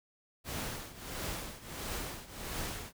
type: noise with tremolo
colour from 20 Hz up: pink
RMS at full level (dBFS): -37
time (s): 0.44-2.93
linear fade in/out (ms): 50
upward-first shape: triangle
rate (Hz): 1.5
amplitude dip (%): 85
effects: none